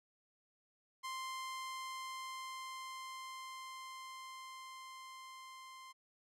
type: tone with level ramp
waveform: sawtooth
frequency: 1046.5 Hz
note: C6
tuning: in tune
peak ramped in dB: -37 to -48 dBFS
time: 1.03-5.93 s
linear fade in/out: 20 ms
effects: low-pass 11000 Hz 12 dB/octave